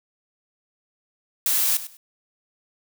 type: noise with echo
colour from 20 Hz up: blue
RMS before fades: -21 dBFS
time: 1.46-1.77 s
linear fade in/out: 2 ms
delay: 100 ms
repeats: 2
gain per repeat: -14 dB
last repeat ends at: 1.97 s
effects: none